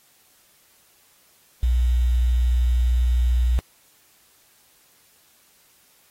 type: tone with quantisation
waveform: sine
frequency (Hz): 60.8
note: B1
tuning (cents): -26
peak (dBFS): -16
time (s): 1.63-3.59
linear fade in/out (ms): 0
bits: 7
effects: white hiss -58 dBFS RMS until 6.1 s + AAC 48 kbps